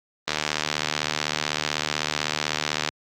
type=click train; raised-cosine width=0.2 ms; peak=-5 dBFS; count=199; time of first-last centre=0.28-2.889 s; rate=75.9 Hz; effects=high-pass 100 Hz 12 dB/octave + Opus 24 kbps